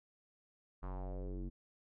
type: tone with low-pass filter sweep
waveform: square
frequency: 46.49 Hz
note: F#1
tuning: 9 cents sharp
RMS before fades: -42 dBFS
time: 0.82-1.5 s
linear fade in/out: 20 ms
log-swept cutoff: 1200 to 270 Hz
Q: 3
effects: none